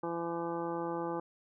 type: harmonic tone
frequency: 169.1 Hz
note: E3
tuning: 44 cents sharp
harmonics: 1 / 2 / 3 / 4 / 5 / 6 / 7 / 9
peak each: -44 / -37 / -39 / -49 / -40 / -46 / -44 / -54 dBFS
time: 0.03-1.2 s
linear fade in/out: 5 ms
effects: none